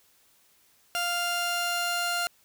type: tone pair together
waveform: sawtooth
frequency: 698.5 / 1396.9 Hz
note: F5 / F6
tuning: 0 / 0 cents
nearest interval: octave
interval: 1200 cents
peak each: -27 / -23 dBFS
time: 0.95-2.27 s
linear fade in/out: 0 ms
effects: white hiss -63 dBFS RMS until 2.44 s